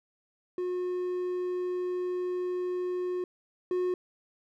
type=tone pair in turn; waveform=triangle; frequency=361.3 / 362.6 Hz; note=F#4 / F#4; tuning=-41 / -35 cents; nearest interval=unison; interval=6 cents; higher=second; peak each=-27 / -24 dBFS; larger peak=second; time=0.58-3.24 / 3.71-3.94 s; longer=first; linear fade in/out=2 ms; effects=none